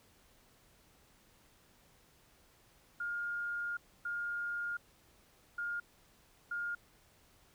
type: tone bursts at uneven times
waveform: sine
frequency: 1416 Hz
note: F6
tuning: 23 cents sharp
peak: -35 dBFS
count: 4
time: 3-3.77 / 4.05-4.77 / 5.58-5.8 / 6.51-6.75 s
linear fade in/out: 5 ms
effects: pink hiss -66 dBFS RMS until 7.54 s